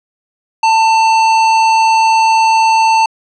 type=tone with hard clipping; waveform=triangle; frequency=892 Hz; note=A5; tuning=23 cents sharp; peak=-9 dBFS; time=0.63-3.06 s; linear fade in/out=5 ms; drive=16 dB; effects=resampled to 22050 Hz